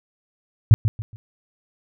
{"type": "tone with echo", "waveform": "sine", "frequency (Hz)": 108.1, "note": "A2", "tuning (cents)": -30, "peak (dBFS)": -5, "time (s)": [0.71, 0.74], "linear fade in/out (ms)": 0, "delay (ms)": 140, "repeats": 3, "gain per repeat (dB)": -10, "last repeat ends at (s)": 1.16, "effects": []}